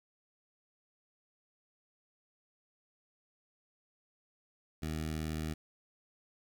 15% pulse tone with notch filter, 78.3 Hz, D#2, 11 cents sharp, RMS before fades -37 dBFS, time 4.82-5.54 s, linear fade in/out 10 ms, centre 930 Hz, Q 1.4, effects 11-bit

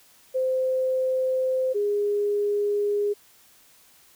sine tone pair in turn, 518 / 411.1 Hz, C5 / G#4, -17 / -18 cents, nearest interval major third, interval 401 cents, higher first, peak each -21 dBFS, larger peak neither, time 0.34-1.74 / 1.74-3.14 s, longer neither, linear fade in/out 20 ms, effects white hiss -56 dBFS RMS until 4.15 s

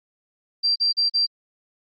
sine tone bursts, 4716 Hz, D8, 6 cents sharp, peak -17 dBFS, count 4, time 0.63-1.267 s, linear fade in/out 20 ms, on 130 ms, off 39 ms, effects Opus 48 kbps

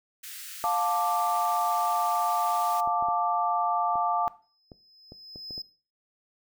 white high-pass noise, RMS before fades -41 dBFS, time 0.23-2.81 s, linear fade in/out 10 ms, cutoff 1400 Hz, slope 48 dB/octave
sine chord, D minor, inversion first, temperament just, 704.8 / 881 / 1174.7 Hz, F5 / A5 / D6, +16 / +2 / 0 cents, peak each -28 dBFS, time 0.64-4.28 s, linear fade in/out 0 ms
clicks, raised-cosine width 2 ms, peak -31 dBFS, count 10, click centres 2.875 / 3.025 / 3.086 / 3.956 / 4.276 / 4.718 / 5.121 / 5.359 / 5.508 / 5.579 s
triangle tone with exponential growth, 5100 Hz, D#8, 42 cents sharp, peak -31 dBFS, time 4.42-5.62 s, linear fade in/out 5 ms, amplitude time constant 260 ms
effects noise-tail reverb RT60 0.4 s tail -18 dB re dry

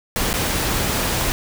pink noise with dropouts, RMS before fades -21 dBFS, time 0.16-1.32 s, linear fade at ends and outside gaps 0 ms, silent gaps 0.33-0.339 s, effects none

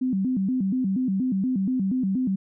sine tone with vibrato, 222.1 Hz, A3, 16 cents sharp, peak -21 dBFS, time 0.01-2.36 s, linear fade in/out 10 ms, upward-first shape square, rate 4.2 Hz, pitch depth 250 cents each way, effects none

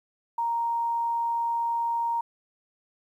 sine tone, 932.3 Hz, A#5, in tune, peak -24 dBFS, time 0.38-2.21 s, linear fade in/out 5 ms, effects 10-bit

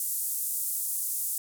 pink band-pass noise, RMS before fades -31 dBFS, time 0-1.38 s, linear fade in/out 2 ms, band 8800 to 16000 Hz, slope 24 dB/octave, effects none

